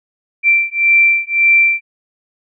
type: beating tone pair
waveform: sine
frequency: 2349 / 2350.8 Hz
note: D7 / D7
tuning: 0 / +1 cents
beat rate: 1.8 Hz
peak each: -12 dBFS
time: 0.43-1.81 s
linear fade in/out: 50 ms
effects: none